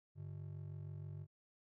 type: ring-modulated tone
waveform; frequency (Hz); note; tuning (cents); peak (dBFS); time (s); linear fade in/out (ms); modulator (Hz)
triangle; 123.47; B2; 0; -40; 0.15-1.27; 50; 23.2
effects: none